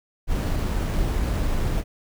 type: noise with sample-and-hold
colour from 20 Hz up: brown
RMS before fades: -23 dBFS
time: 0.27-1.84 s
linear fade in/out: 50 ms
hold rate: 8820 Hz
effects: none